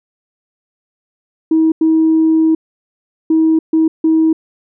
sine tone bursts at uneven times, 320 Hz, D#4, 49 cents sharp, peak -7 dBFS, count 5, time 1.51-1.72 / 1.81-2.55 / 3.3-3.59 / 3.73-3.88 / 4.04-4.33 s, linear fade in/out 5 ms, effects tanh soft clip ceiling -4 dBFS

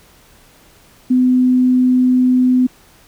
sine tone, 253 Hz, B3, 42 cents sharp, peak -9 dBFS, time 1.1-2.67 s, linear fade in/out 10 ms, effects pink hiss -48 dBFS RMS until 3.07 s

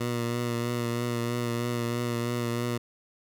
15% pulse tone with vibrato, 119.3 Hz, A#2, 41 cents sharp, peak -21 dBFS, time 0-2.78 s, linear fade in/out 10 ms, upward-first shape triangle, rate 3.1 Hz, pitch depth 28 cents each way, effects none

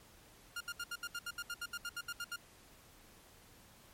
sawtooth tone bursts, 1408 Hz, F6, 14 cents sharp, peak -35 dBFS, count 16, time 0.56-2.361 s, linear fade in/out 5 ms, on 46 ms, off 71 ms, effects pink hiss -61 dBFS RMS until 3.93 s + MP3 64 kbps

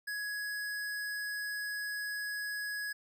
square tone, 1673 Hz, G#6, 12 cents sharp, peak -36 dBFS, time 0.07-2.93 s, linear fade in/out 10 ms, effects none

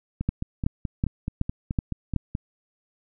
two click trains, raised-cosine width 5 ms, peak -15 / -10 dBFS, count 11 / 6, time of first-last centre 0.21-2.351 / 0.29-2.163 s, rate 4.67 / 2.67 Hz, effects none

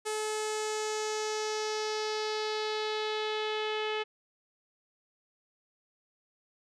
sawtooth tone with low-pass filter sweep, 430 Hz, A4, 40 cents flat, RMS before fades -33 dBFS, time 0.05-4.04 s, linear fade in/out 20 ms, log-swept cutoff 8800 to 3000 Hz, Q 2.7, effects none

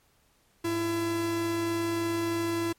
45% pulse tone pair together, 104.19 / 335.8 Hz, G#2 / E4, +6 / +32 cents, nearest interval octave + minor sixth, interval 2026 cents, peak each -38 / -27 dBFS, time 0.64-2.73 s, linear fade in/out 10 ms, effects pink hiss -66 dBFS RMS until 2.78 s + MP3 64 kbps

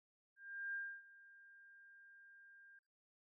sine tone with ADSR envelope, 1600 Hz, G6, 35 cents sharp, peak -40 dBFS, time 0.36-2.79 s, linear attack 380 ms, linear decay 280 ms, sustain -20 dB, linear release 4 ms, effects noise-tail reverb RT60 0.6 s tail -25 dB re dry

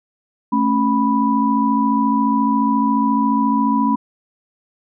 sine tone cluster, 220.7 / 275 / 986 Hz, A3 / C#4 / B5, +5 / -14 / -3 cents, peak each -18 dBFS, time 0.52-3.96 s, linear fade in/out 10 ms, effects none

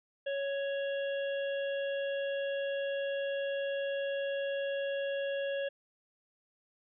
harmonic tone, 555 Hz, C#5, 2 cents sharp, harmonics 1 / 3 / 5 / 6, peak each -32 / -42 / -46 / -48 dBFS, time 0.26-5.69 s, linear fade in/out 10 ms, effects none

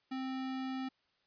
square tone, 262.1 Hz, C4, 3 cents sharp, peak -37 dBFS, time 0.11-0.89 s, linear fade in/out 10 ms, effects white hiss -75 dBFS RMS until 1.26 s + resampled to 11025 Hz

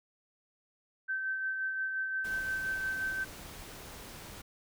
sine tone with tremolo, 1546 Hz, G6, 24 cents flat, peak -30 dBFS, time 1.08-3.25 s, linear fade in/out 20 ms, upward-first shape sine, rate 5.7 Hz, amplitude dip 35%
pink noise, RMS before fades -47 dBFS, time 2.24-4.42 s, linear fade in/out 10 ms
effects none

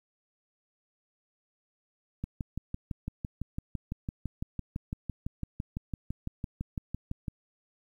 click train, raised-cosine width 5 ms, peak -21 dBFS, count 31, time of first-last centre 2.24-7.282 s, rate 5.95 Hz, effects 10-bit

